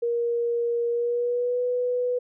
sine tone with pitch glide, 471.8 to 493.8 Hz, A#4 to B4, +21 to 0 cents, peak -22 dBFS, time 0.02-2.19 s, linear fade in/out 10 ms, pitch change +79 cents, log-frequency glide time 0.89-1.61 s, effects none

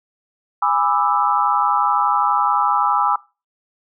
sine chord, E dominant seventh, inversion first, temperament just, 824.1 / 988.9 / 1186.7 / 1318.5 Hz, G#5 / B5 / D6 / E6, -14 / +2 / +18 / 0 cents, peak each -20 dBFS, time 0.62-3.16 s, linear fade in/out 5 ms, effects noise-tail reverb RT60 0.3 s tail -22 dB re dry

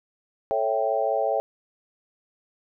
sine chord, A dominant seventh, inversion none, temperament equal, 440 / 554.4 / 659.3 / 784 Hz, A4 / C#5 / E5 / G5, 0 / 0 / 0 / 0 cents, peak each -29 / -26 / -26 / -27 dBFS, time 0.51-1.4 s, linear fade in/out 0 ms, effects none

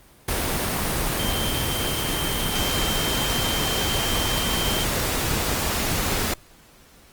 sine tone in noise, 3137 Hz, G7, 1 cent sharp, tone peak -28 dBFS, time 1.19-4.84 s, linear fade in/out 5 ms, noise pink, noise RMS -24 dBFS, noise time 0.28-6.34 s, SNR -7 dB, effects pink hiss -52 dBFS RMS until 7.12 s + Opus 32 kbps

